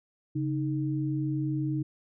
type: tone pair together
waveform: sine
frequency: 138.09 / 310 Hz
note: C#3 / D#4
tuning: -6 / -6 cents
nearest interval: octave + major second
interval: 1400 cents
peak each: -29 / -30 dBFS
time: 0.35-1.83 s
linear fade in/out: 10 ms
effects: none